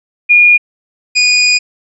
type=tone pair in turn; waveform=sine / 25% pulse; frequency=2432 / 2463 Hz; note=D#7 / D#7; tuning=-40 / -18 cents; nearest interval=unison; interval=22 cents; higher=second; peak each=-3 dBFS; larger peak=neither; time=0.29-0.58 / 1.15-1.59 s; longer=second; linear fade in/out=20 ms; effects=resampled to 24000 Hz